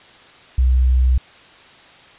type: tone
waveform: sine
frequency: 63.4 Hz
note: B1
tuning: 46 cents sharp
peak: -11 dBFS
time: 0.58-1.18 s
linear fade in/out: 5 ms
effects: white hiss -45 dBFS RMS until 2.18 s + resampled to 8000 Hz